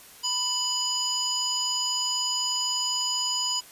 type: harmonic tone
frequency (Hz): 992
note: B5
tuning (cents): +7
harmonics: 1 / 3 / 5 / 7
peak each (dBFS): -34 / -31 / -28 / -30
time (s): 0.23-3.61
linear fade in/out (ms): 20
effects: white hiss -49 dBFS RMS until 3.71 s + resampled to 32000 Hz